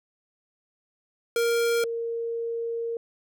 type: tone pair in turn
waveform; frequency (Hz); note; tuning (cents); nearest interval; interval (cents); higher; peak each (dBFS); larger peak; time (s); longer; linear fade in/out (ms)
square / sine; 467.1 / 463.1; A#4 / A#4; +3 / -11; unison; 14; first; -22 / -27; first; 1.36-1.84 / 1.84-2.97; second; 2
effects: none